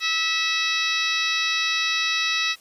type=harmonic tone; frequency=650 Hz; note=E5; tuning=24 cents flat; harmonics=2 / 3 / 4 / 5 / 6 / 7 / 8 / 9; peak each=-31 / -28 / -26 / -35 / -25 / -35 / -31 / -37 dBFS; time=0-2.56 s; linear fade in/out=50 ms; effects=white hiss -53 dBFS RMS until 2.6 s + resampled to 32000 Hz